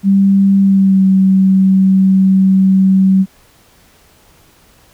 sine tone with pitch glide, 196 to 190.75 Hz, G3 to G3, 0 to -47 cents, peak -6 dBFS, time 0.03-3.26 s, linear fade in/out 50 ms, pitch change -47 cents, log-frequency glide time 0.61-1.04 s, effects pink hiss -48 dBFS RMS until 4.93 s

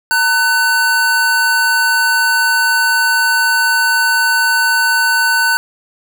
square tone pair together, 916.8 / 1500 Hz, A#5 / F#6, -29 / +23 cents, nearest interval major sixth, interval 852 cents, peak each -19 / -12 dBFS, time 0.11-5.57 s, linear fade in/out 0 ms, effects none

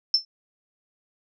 sine tone with exponential decay, 5320 Hz, E8, 15 cents sharp, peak -12 dBFS, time 0.14-0.25 s, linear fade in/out 2 ms, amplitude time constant 23 ms, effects none

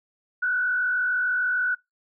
sine tone with frequency modulation, 1480 Hz, F#6, in tune, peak -21 dBFS, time 0.42-1.75 s, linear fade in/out 10 ms, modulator 46.7 Hz, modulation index 0.78, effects noise-tail reverb RT60 0.2 s tail -26 dB re dry

